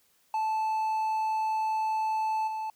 triangle tone with level steps, 875 Hz, A5, 10 cents flat, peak -24 / -29 dBFS, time 0.34-2.7 s, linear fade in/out 2 ms, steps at 2.47 s, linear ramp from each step 10 ms, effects white hiss -67 dBFS RMS until 2.75 s

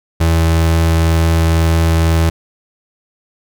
35% pulse tone, 82 Hz, E2, 9 cents flat, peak -8 dBFS, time 0.2-2.3 s, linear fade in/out 10 ms, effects none

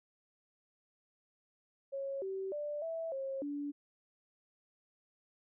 sine tone with pitch steps, 548 / 384.3 / 590 / 656 / 539 / 288.4 Hz, C#5 / G4 / D5 / E5 / C#5 / D4, -20 / -34 / +8 / -9 / -49 / -31 cents, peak -36 dBFS, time 1.92-3.72 s, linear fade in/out 20 ms, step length 300 ms, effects none

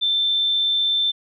sine tone, 3552 Hz, A7, 16 cents sharp, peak -17 dBFS, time 0.01-1.12 s, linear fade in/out 20 ms, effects none

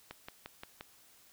click train, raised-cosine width 0.3 ms, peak -27 dBFS, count 5, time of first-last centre 0.11-0.809 s, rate 5.72 Hz, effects white hiss -62 dBFS RMS until 1.32 s

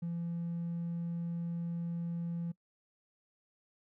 triangle tone, 170 Hz, F3, 46 cents flat, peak -31 dBFS, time 0.02-2.52 s, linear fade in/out 10 ms, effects noise-tail reverb RT60 0.1 s tail -24 dB re dry + tanh soft clip ceiling -30 dBFS

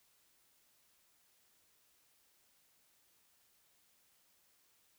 silence, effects white hiss -72 dBFS RMS until 4.98 s

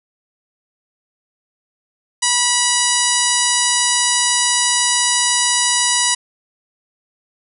harmonic tone, 974 Hz, B5, 24 cents flat, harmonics 1 / 2 / 3 / 4 / 5 / 6 / 7 / 8 / 9 / 10, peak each -23 / -23 / -23 / -23 / -23 / -23 / -23 / -23 / -23 / -23 dBFS, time 2.22-6.15 s, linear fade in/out 10 ms, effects none

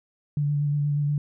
sine tone with vibrato, 145.7 Hz, D3, 13 cents flat, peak -21 dBFS, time 0.37-1.18 s, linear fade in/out 2 ms, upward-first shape square, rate 8.4 Hz, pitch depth 16 cents each way, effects none

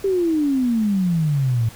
sine exponential sweep, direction down, 399.4 to 110 Hz, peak -16 dBFS, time 0.04-1.69 s, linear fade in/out 5 ms, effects pink hiss -42 dBFS RMS until 1.75 s

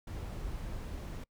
brown noise, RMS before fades -40 dBFS, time 0.07-1.24 s, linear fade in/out 5 ms, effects noise-tail reverb RT60 0.1 s tail -25 dB re dry

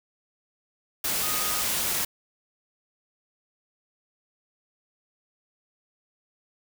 sine tone in noise, 1244.5 Hz, D#6, in tune, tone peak -35 dBFS, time 1.23-1.62 s, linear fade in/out 5 ms, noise white, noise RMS -27 dBFS, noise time 1.04-2.05 s, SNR -11 dB, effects none

